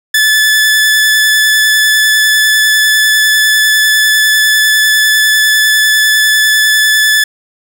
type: tone with vibrato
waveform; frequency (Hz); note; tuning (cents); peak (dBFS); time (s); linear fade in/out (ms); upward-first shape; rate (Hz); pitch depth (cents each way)
sawtooth; 1734; A6; -26; -3; 0.14-7.24; 5; triangle; 10; 12
effects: none